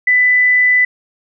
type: tone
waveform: sine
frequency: 1994 Hz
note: B6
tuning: 16 cents sharp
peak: -8 dBFS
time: 0.07-0.85 s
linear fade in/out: 5 ms
effects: none